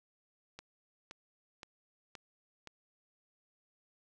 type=click train; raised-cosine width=0.2 ms; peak=-29 dBFS; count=5; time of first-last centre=0.59-2.673 s; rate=1.92 Hz; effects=none